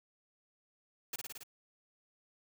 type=noise with echo; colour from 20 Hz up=white; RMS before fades=-39 dBFS; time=1.13-1.16 s; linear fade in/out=5 ms; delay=55 ms; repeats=5; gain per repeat=-2 dB; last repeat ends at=1.435 s; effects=none